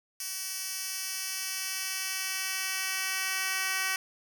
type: tone with high-pass filter sweep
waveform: 10% pulse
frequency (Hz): 379.4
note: F#4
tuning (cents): +43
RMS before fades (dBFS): -33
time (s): 0.2-3.96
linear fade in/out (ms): 2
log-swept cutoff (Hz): 5600 to 1800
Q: 0.77
effects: none